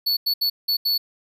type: tone bursts at uneven times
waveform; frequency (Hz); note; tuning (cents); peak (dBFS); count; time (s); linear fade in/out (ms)
square; 4435; C#8; 0; -19; 5; 0.06-0.17 / 0.26-0.34 / 0.41-0.5 / 0.68-0.77 / 0.85-0.98; 10
effects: none